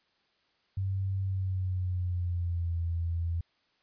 sine tone with pitch glide, 96.3 to 84.32 Hz, G2 to E2, -30 to +40 cents, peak -28 dBFS, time 0.77-3.41 s, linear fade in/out 5 ms, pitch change -230 cents, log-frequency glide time 1.22-2.77 s, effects white hiss -71 dBFS RMS until 3.82 s + resampled to 11025 Hz

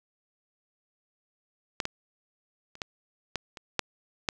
clicks, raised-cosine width 0.2 ms, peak -11 / -13 / -29 / -15 / -13 / -24 / -7 / -9 dBFS, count 8, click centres 1.802 / 1.854 / 2.754 / 2.818 / 3.357 / 3.572 / 3.793 / 4.288 s, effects none

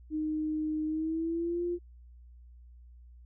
sine tone with pitch glide, 309 to 348.9 Hz, D#4 to F4, -12 to -2 cents, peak -29 dBFS, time 0.1-1.79 s, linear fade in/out 50 ms, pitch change +210 cents, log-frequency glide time 0.86-1.63 s, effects added 60 Hz sine -50 dBFS peak until 3.25 s

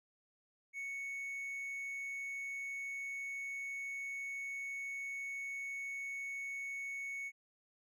triangle tone, 2217 Hz, C#7, in tune, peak -38 dBFS, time 0.73-7.32 s, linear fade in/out 50 ms, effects none

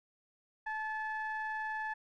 triangle ring-modulated tone, 430 Hz, A4, 40 cents flat, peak -30 dBFS, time 0.66-1.94 s, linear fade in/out 10 ms, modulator 1300 Hz, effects none

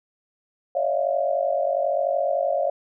sine tone cluster, 556 / 606 / 659 / 700 Hz, C#5 / D#5 / E5 / F5, +5 / -46 / -1 / +4 cents, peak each -24 / -26 / -28 / -26 dBFS, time 0.75-2.7 s, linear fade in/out 5 ms, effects none

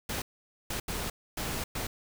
pink noise bursts at uneven times, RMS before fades -34 dBFS, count 5, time 0.09-0.22 / 0.7-0.8 / 0.88-1.1 / 1.37-1.64 / 1.75-1.87 s, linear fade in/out 5 ms, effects none

